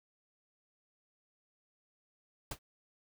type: noise with exponential decay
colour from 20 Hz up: pink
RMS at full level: -34 dBFS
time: 2.51-2.59 s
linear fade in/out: 5 ms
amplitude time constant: 17 ms
effects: none